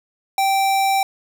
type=tone; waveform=square; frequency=780 Hz; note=G5; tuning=9 cents flat; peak=-16 dBFS; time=0.38-1.03 s; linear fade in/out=2 ms; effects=none